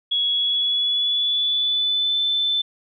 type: tone with pitch glide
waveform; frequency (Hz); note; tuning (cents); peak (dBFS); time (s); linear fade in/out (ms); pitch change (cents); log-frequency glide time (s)
sine; 3350 to 3525; G#7 to A7; +14 to +2; -18; 0.11-2.62; 10; +88; 0.31-2.19
effects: none